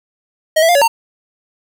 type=tone with pitch steps; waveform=square; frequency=629 / 658 / 702 / 565 / 915 Hz; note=D#5 / E5 / F5 / C#5 / A#5; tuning=+19 / -3 / +9 / +33 / -32 cents; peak=-9 dBFS; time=0.56-0.88 s; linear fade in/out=10 ms; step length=64 ms; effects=none